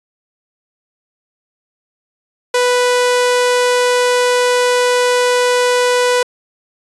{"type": "tone", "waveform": "sawtooth", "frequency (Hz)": 493.9, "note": "B4", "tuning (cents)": 0, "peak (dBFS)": -7, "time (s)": [2.54, 6.23], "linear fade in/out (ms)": 5, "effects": ["resampled to 24000 Hz"]}